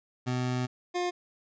25% pulse tone pair in turn, 125.7 / 355.5 Hz, B2 / F4, +31 / +31 cents, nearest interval octave + tritone, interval 1800 cents, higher second, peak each -24 dBFS, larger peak neither, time 0.26-0.67 / 0.94-1.11 s, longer first, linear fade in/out 20 ms, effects resampled to 16000 Hz

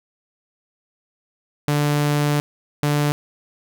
sawtooth tone bursts at uneven times, 146.83 Hz, D3, in tune, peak -13 dBFS, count 2, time 1.68-2.4 / 2.83-3.12 s, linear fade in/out 0 ms, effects none

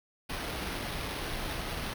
pink noise with sample-and-hold, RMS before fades -36 dBFS, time 0.29-1.94 s, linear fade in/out 10 ms, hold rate 7350 Hz, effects none

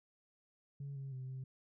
sine tone with pitch steps, 140.2 / 136.3 / 129.6 / 131.1 Hz, C#3 / C#3 / C3 / C3, +20 / -29 / -16 / +4 cents, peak -40 dBFS, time 0.8-1.44 s, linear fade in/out 5 ms, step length 160 ms, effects tanh soft clip ceiling -39 dBFS

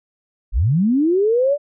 sine linear sweep, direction up, 35.89 to 594 Hz, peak -13 dBFS, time 0.52-1.58 s, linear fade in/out 50 ms, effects none

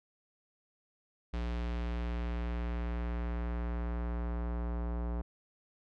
square tone with low-pass filter sweep, 59 Hz, A#1, 22 cents sharp, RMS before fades -35 dBFS, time 1.33-5.22 s, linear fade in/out 10 ms, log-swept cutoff 3800 to 1000 Hz, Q 0.98, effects none

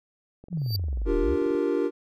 click train, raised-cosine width 2 ms, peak -32 dBFS, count 26, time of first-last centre 0.44-1.551 s, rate 22.5 Hz
sine exponential two-way sweep, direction down then up, 187.6 to 35.24 to 90.6 Hz, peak -25 dBFS, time 0.5-1.37 s, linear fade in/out 50 ms, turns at 1.19 s
square tone with exponential growth, 4637 Hz, D8, 23 cents flat, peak -26 dBFS, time 0.58-0.76 s, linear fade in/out 1 ms, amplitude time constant 37 ms
triangle chord, G minor seventh, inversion second, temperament equal, 293.7 / 349.2 / 392 / 466.2 Hz, D4 / F4 / G4 / Bb4, 0 / 0 / 0 / 0 cents, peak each -26 dBFS, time 1.05-1.91 s, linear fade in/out 50 ms
effects none

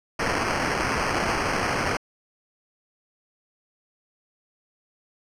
violet noise with sample-and-hold, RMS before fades -25 dBFS, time 0.19-1.97 s, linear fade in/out 5 ms, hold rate 3675 Hz, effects low-pass 7000 Hz 12 dB/octave

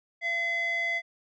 square tone with band-pass filter, 680 Hz, F5, 46 cents flat, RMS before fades -29 dBFS, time 0.21-1.02 s, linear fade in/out 50 ms, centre 2000 Hz, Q 3.6, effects resampled to 16000 Hz

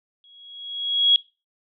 sine tone with exponential growth, 3319 Hz, G#7, 2 cents flat, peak -11 dBFS, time 0.24-1.16 s, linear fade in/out 1 ms, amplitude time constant 200 ms, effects noise-tail reverb RT60 0.3 s tail -21 dB re dry

